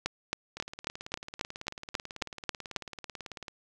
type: two click trains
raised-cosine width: 0.2 ms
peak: -23 / -12 dBFS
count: 54 / 11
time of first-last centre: 0.57-3.482 / 0.06-2.763 s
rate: 18.2 / 3.7 Hz
effects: none